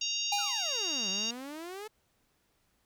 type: harmonic tone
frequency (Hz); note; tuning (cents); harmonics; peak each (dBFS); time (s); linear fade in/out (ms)
932.3; A#5; 0; 3 / 4 / 5 / 6 / 7; -35 / -37 / -38 / -38 / -38; 0.01-1.31; 5
type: tone with exponential decay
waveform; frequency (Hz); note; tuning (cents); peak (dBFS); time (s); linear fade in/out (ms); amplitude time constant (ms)
square; 813; G#5; -37; -28; 0.32-0.75; 5; 92
type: exponential two-way sweep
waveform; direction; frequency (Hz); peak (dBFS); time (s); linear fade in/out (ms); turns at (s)
sawtooth; down then up; 1519 to 185 to 440.8; -36; 0.38-1.88; 10; 1.09
effects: pink hiss -73 dBFS RMS until 2.85 s